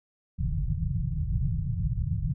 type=low-pass noise; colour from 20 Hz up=white; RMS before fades=-28 dBFS; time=0.38-2.34 s; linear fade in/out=10 ms; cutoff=170 Hz; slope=96 dB/octave; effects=none